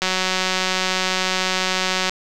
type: click train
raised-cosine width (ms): 0.2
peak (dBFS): -3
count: 387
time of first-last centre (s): 0.02-2.095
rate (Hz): 186
effects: none